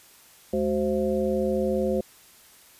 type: harmonic tone with a mistuned harmonic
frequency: 75 Hz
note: D2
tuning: 37 cents sharp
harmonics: 1 / 3 / 5 / 7 / 9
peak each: -37 / -27 / -27 / -26 / -36 dBFS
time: 0.53-2.01 s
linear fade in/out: 5 ms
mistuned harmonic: 3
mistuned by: -110 cents
effects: white hiss -53 dBFS RMS until 2.79 s + resampled to 32000 Hz